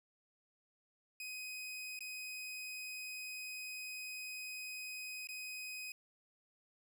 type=tone with dropouts; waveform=sawtooth; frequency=2510 Hz; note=D#7; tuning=15 cents sharp; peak=-40 dBFS; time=1.2-5.92 s; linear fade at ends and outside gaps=2 ms; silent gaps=1.991-2.006 / 5.272-5.288 s; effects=none